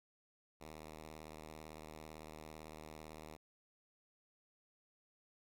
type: tone with vibrato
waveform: 5% pulse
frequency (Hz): 77.78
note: D#2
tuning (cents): 0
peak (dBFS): -39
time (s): 0.6-3.37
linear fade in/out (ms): 20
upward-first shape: sine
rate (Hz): 18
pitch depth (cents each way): 58
effects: none